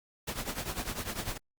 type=noise with tremolo; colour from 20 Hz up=pink; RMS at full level=-33 dBFS; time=0.27-1.38 s; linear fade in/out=10 ms; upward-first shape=triangle; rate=10 Hz; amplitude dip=85%; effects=Opus 48 kbps